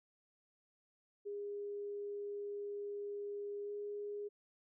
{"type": "tone with pitch glide", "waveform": "sine", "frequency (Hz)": [408, 411.8], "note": ["G#4", "G#4"], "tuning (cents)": [-31, -15], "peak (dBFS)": -40, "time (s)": [1.25, 4.29], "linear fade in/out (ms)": 20, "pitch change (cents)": 16, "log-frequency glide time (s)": [3.64, 3.71], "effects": []}